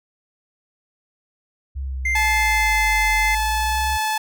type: linear two-way sweep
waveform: sine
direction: down then up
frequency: 68.6 to 48.42 to 68.6 Hz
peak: -24 dBFS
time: 1.75-3.98 s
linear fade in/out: 20 ms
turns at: 3.13 s
type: tone with pitch glide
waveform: triangle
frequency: 2093 to 2074 Hz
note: C7 to C7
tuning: 0 to -16 cents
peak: -17 dBFS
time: 2.05-3.35 s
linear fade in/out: 5 ms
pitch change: -16 cents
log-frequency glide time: 2.31-2.77 s
type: tone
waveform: sawtooth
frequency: 866 Hz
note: A5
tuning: 28 cents flat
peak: -16 dBFS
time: 2.15-4.18 s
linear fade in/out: 5 ms
effects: none